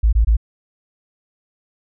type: tone bursts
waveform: sine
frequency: 55 Hz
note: A1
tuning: in tune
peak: -10 dBFS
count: 3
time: 0.03-0.368 s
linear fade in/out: 10 ms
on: 98 ms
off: 22 ms
effects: none